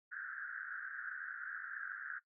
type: band-pass noise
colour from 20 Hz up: white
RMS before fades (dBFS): -45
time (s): 0.11-2.2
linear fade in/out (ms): 20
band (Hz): 1400 to 1700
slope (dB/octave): 96
effects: noise-tail reverb RT60 0.1 s tail -17 dB re dry